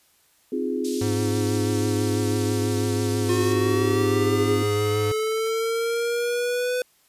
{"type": "chord", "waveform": "sine", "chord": "F minor seventh", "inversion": "second", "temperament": "equal", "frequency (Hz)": [261.6, 311.1, 349.2, 415.3], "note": ["C4", "Eb4", "F4", "Ab4"], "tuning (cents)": [0, 0, 0, 0], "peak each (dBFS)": [-27, -33, -29, -28], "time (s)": [0.52, 4.63], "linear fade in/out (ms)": 5}
{"type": "band-pass noise", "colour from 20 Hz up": "pink", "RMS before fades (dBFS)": -38, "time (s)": [0.84, 3.53], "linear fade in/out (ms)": 10, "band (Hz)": [3800, 11000], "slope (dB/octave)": 24}
{"type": "tone with vibrato", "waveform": "square", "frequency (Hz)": 103.83, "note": "G#2", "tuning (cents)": 0, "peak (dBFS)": -25, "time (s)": [1.01, 5.12], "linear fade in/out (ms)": 5, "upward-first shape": "triangle", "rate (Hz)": 6.1, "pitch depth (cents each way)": 29}
{"type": "linear sweep", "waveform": "square", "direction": "up", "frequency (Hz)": [358.2, 501], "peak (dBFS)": -23, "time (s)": [3.29, 6.82], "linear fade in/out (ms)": 2}
{"effects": ["white hiss -61 dBFS RMS until 7.08 s", "resampled to 32000 Hz"]}